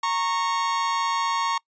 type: tone pair together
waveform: 40% pulse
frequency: 925.8 / 1101 Hz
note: A#5 / C#6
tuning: -12 / -12 cents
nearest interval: minor third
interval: 300 cents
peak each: -25 / -24 dBFS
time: 0.03-1.58 s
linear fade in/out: 5 ms
effects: noise-tail reverb RT60 0.1 s tail -25 dB re dry + resampled to 16000 Hz